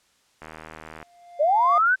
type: click train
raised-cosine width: 0.5 ms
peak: -24 dBFS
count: 49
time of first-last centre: 0.42-1.028 s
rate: 79 Hz
type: tone with exponential growth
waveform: triangle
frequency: 699 Hz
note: F5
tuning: 1 cent sharp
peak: -18 dBFS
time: 0.99-1.78 s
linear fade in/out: 2 ms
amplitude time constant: 170 ms
type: linear sweep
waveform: sine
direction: up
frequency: 554.4 to 1562 Hz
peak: -16 dBFS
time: 1.39-1.96 s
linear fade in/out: 20 ms
effects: white hiss -63 dBFS RMS until 2 s + low-pass 8000 Hz 12 dB/octave